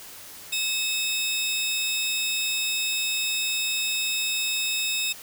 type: tone pair together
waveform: sawtooth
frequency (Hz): 2600 / 3700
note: E7 / A#7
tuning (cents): -24 / -14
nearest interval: tritone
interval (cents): 610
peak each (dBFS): -24 / -24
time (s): 0.52-5.13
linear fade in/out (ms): 10
effects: white hiss -43 dBFS RMS until 5.22 s